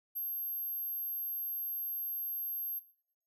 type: tone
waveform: sine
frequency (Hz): 12510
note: G9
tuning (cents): -5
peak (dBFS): -34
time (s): 0.15-2.8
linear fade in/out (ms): 20
effects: noise-tail reverb RT60 0.7 s tail -22 dB re dry